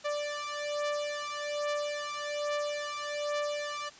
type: beating tone pair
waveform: sawtooth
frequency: 587.3 / 588.5 Hz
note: D5 / D5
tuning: 0 / +3 cents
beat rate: 1.2 Hz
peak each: -31 dBFS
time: 0.04-3.9 s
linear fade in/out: 20 ms
effects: white hiss -53 dBFS RMS until 3.99 s + resampled to 16000 Hz